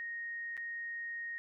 sine tone with dropouts, 1864.7 Hz, A#6, in tune, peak -38 dBFS, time 0-1.38 s, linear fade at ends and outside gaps 0 ms, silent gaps 0.568-0.576 s, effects none

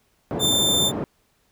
pink band-pass noise, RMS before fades -27 dBFS, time 0.31-1.04 s, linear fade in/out 0 ms, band 140 to 640 Hz, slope 12 dB/octave
sawtooth tone, 3573 Hz, A7, 26 cents sharp, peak -15 dBFS, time 0.39-0.92 s, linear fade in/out 50 ms
effects pink hiss -65 dBFS RMS until 1.51 s

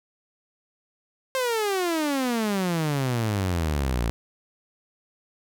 sawtooth exponential sweep, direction down, 533 to 55 Hz, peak -19 dBFS, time 1.35-4.1 s, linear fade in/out 0 ms, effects none

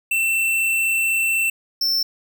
square tone pair in turn, 2684 / 5368 Hz, E7 / E8, +31 / +31 cents, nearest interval octave, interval 1200 cents, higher second, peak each -18 dBFS, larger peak neither, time 0.11-1.5 / 1.81-2.03 s, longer first, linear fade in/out 5 ms, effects 10-bit

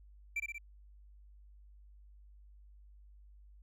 triangle tone with echo, 2344 Hz, D7, 4 cents flat, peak -31 dBFS, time 0.36-0.4 s, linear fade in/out 5 ms, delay 61 ms, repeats 3, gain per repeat -3 dB, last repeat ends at 0.583 s, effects added 50 Hz sine -55 dBFS peak until 3.62 s

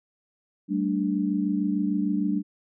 sine chord, G suspended second, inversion none, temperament equal with one note detuned, 193.41 / 220 / 293.7 Hz, G3 / A3 / D4, -23 / 0 / 0 cents, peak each -26 / -29 / -26 dBFS, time 0.68-2.43 s, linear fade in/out 50 ms, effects none

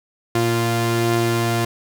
sawtooth tone pair together, 116.39 / 347.9 Hz, A#2 / F4, -2 / -7 cents, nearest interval octave + perfect fifth, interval 1895 cents, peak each -16 dBFS, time 0.35-1.65 s, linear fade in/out 5 ms, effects none

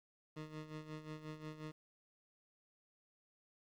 20% pulse tone with tremolo, 154.6 Hz, D#3, 11 cents flat, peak -39 dBFS, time 0.36-1.72 s, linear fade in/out 10 ms, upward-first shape sine, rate 5.6 Hz, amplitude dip 70%, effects low-pass 5000 Hz 12 dB/octave + 11-bit

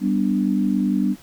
sine chord, G major, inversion none, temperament equal, 196 / 246.9 / 293.7 Hz, G3 / B3 / D4, 0 / 0 / 0 cents, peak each -20 / -22 / -23 dBFS, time 0-1.16 s, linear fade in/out 50 ms, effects pink hiss -48 dBFS RMS until 1.22 s

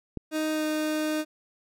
click, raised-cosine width 3 ms, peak -19 dBFS, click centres 0.173 s
30% pulse tone with pitch glide, 311.1 to 308.1 Hz, D#4 to D#4, 0 to -17 cents, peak -23 dBFS, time 0.31-1.25 s, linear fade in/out 50 ms, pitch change -17 cents, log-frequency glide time 0.52-0.64 s
effects none

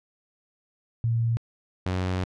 sine / sawtooth tone pair in turn, 115.5 / 92.07 Hz, A#2 / F#2, -16 / -8 cents, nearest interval major third, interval 392 cents, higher first, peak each -21 dBFS, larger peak neither, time 1.04-1.37 / 1.86-2.24 s, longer second, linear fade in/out 0 ms, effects low-pass 5000 Hz 12 dB/octave

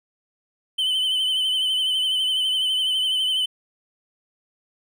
triangle tone with vibrato, 3050 Hz, G7, 48 cents flat, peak -18 dBFS, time 0.78-3.46 s, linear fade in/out 10 ms, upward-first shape triangle, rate 12 Hz, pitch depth 53 cents each way, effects none

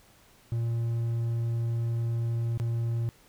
triangle tone with dropouts, 116.3 Hz, A#2, 4 cents flat, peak -24 dBFS, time 0.52-3.09 s, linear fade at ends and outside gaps 0 ms, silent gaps 2.575-2.599 s, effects pink hiss -59 dBFS RMS until 3.28 s

